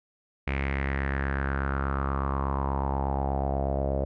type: tone with low-pass filter sweep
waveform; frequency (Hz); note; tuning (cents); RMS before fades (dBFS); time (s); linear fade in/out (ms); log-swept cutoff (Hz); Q
sawtooth; 68.3; C#2; -25; -28; 0.47-4.05; 5; 2300 to 580; 5.4
effects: none